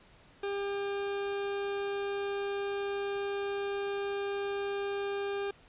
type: tone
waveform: 40% pulse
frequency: 400.2 Hz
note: G4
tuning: 36 cents sharp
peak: -31 dBFS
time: 0.43-5.51 s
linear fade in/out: 5 ms
effects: pink hiss -59 dBFS RMS until 5.68 s + resampled to 8000 Hz